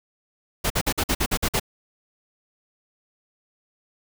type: noise bursts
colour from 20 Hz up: pink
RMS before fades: -22 dBFS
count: 9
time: 0.64-1.598 s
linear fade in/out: 10 ms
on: 62 ms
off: 50 ms
effects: none